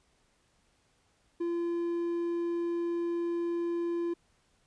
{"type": "tone", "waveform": "triangle", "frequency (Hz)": 342.1, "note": "F4", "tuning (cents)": -36, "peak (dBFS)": -27, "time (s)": [1.4, 4.14], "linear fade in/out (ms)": 10, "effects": ["pink hiss -70 dBFS RMS until 4.66 s", "resampled to 22050 Hz"]}